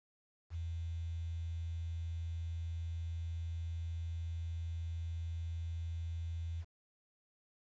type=tone with quantisation; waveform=sine; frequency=83.3 Hz; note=E2; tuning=19 cents sharp; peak=-37 dBFS; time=0.5-6.65 s; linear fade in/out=50 ms; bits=10; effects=resampled to 16000 Hz